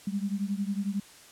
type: beating tone pair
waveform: sine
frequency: 196 / 207 Hz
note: G3 / G#3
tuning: 0 / -5 cents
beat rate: 11 Hz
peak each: -30 / -32 dBFS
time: 0.07-1 s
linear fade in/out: 5 ms
effects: white hiss -52 dBFS RMS until 1.31 s + low-pass 10000 Hz 12 dB/octave